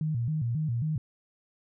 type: tone with vibrato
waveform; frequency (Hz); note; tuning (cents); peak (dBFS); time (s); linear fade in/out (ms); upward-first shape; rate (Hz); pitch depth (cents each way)
sine; 135.4; C#3; -40; -26; 0.01-0.98; 2; square; 3.7; 240
effects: none